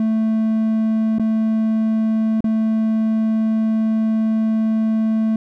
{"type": "tone with dropouts", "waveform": "triangle", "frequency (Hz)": 220.6, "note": "A3", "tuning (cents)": 5, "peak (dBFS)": -13, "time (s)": [0, 5.36], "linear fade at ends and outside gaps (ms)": 2, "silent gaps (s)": [[1.185, 1.196], [2.406, 2.442]], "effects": []}